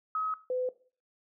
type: tone pair in turn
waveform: sine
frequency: 1274 / 505.6 Hz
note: D#6 / B4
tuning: +41 / +41 cents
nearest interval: octave + major third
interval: 1600 cents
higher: first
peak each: -28 dBFS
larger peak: neither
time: 0.15-0.34 / 0.5-0.69 s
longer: neither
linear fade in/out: 2 ms
effects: noise-tail reverb RT60 0.4 s tail -17 dB re dry